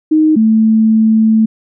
sine tone pair in turn, 311.1 / 220.4 Hz, D#4 / A3, 0 / +3 cents, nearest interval tritone, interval 597 cents, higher first, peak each -6 dBFS, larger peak neither, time 0.11-0.36 / 0.36-1.46 s, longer second, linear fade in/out 10 ms, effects none

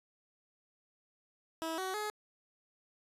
15% pulse tone with pitch steps, 324.5 / 376.3 / 422.6 Hz, E4 / F#4 / G#4, -27 / +29 / +30 cents, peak -29 dBFS, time 1.62-2.1 s, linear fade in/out 0 ms, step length 160 ms, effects resampled to 32000 Hz

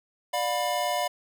square chord, B diminished, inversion first, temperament just, 592.7 / 711.2 / 987.8 Hz, D5 / F5 / B5, +16 / +31 / 0 cents, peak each -31 / -29 / -32 dBFS, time 0.33-1.08 s, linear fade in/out 10 ms, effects none

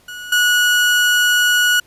30% pulse tone with level steps, 1461 Hz, F#6, 22 cents flat, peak -26 / -9 dBFS, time 0.08-1.8 s, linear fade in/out 5 ms, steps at 0.32 s, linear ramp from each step 5 ms, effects pink hiss -53 dBFS RMS until 1.86 s + resampled to 32000 Hz

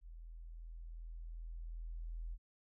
sine tone with level ramp, 41.32 Hz, E1, 5 cents sharp, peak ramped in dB -49 to -40 dBFS, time 0.01-2.38 s, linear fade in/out 50 ms, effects none

